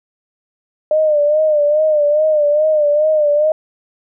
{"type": "tone with vibrato", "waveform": "sine", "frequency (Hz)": 604, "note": "D5", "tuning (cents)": 48, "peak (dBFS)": -10, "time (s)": [0.91, 3.52], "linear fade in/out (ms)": 2, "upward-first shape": "sine", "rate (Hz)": 2.4, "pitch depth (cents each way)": 63, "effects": []}